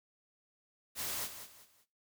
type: noise with echo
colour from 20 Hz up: white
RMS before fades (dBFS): -38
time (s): 0.95-1.29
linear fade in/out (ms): 50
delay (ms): 190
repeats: 3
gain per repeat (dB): -10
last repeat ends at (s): 1.86
effects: noise-tail reverb RT60 0.3 s tail -18 dB re dry